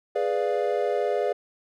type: chord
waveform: triangle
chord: G# diminished seventh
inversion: none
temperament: equal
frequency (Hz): 415.3 / 493.9 / 587.3 / 698.5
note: G#4 / B4 / D5 / F5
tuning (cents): 0 / 0 / 0 / 0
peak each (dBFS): -25 / -26 / -26 / -28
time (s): 0.15-1.33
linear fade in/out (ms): 10
effects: none